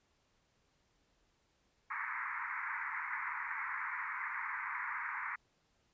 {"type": "band-pass noise", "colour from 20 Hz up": "white", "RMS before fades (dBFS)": -40, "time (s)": [1.9, 5.36], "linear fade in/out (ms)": 10, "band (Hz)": [900, 2200], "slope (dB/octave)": 96, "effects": ["pink hiss -75 dBFS RMS until 5.93 s", "resampled to 16000 Hz"]}